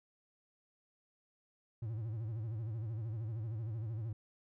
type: tone with vibrato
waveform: triangle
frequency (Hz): 111.2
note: A2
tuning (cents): +19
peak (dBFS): -35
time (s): 1.82-4.13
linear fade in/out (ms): 5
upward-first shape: sine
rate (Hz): 13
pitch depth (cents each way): 120
effects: none